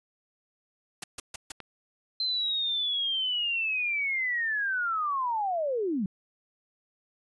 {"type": "noise bursts", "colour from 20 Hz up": "white", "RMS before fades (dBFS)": -35, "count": 4, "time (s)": [1.02, 1.52], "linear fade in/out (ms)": 5, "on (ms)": 20, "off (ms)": 140}
{"type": "click", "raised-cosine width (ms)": 0.3, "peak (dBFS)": -24, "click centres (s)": 1.603}
{"type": "linear sweep", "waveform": "sine", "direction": "down", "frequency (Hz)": [4117, 174.61], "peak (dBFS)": -26, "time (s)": [2.2, 6.06], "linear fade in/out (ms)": 2}
{"effects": ["resampled to 22050 Hz"]}